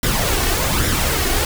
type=noise with flanger; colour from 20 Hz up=pink; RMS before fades=-18 dBFS; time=0.03-1.45 s; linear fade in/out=2 ms; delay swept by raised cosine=0.55 to 2.75 ms; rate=1.2 Hz; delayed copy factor=+0.55; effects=none